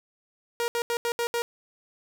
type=tone bursts at uneven times; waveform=sawtooth; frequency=472 Hz; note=A#4; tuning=22 cents sharp; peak=-21 dBFS; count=6; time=0.6-0.68 / 0.75-0.82 / 0.9-0.97 / 1.05-1.12 / 1.19-1.27 / 1.34-1.42 s; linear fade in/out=0 ms; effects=none